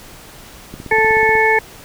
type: click train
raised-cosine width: 3 ms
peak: -17 dBFS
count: 11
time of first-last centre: 0.74-1.353 s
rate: 16.3 Hz
type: harmonic tone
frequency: 440 Hz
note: A4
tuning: in tune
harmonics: 1 / 2 / 4 / 5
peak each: -16 / -16 / -16 / -16 dBFS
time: 0.91-1.59 s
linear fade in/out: 5 ms
effects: pink hiss -39 dBFS RMS until 1.84 s